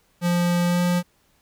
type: tone with pitch glide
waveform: square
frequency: 174.8 to 176.63 Hz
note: F3 to F3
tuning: +2 to +20 cents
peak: -19 dBFS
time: 0.21-1.03 s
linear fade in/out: 50 ms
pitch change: +18 cents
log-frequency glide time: 0.66-0.81 s
effects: pink hiss -63 dBFS RMS until 1.41 s